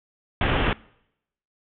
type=low-pass noise; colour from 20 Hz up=pink; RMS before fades=-22 dBFS; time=0.41-0.73 s; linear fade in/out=2 ms; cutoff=3400 Hz; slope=96 dB/octave; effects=noise-tail reverb RT60 0.8 s tail -24 dB re dry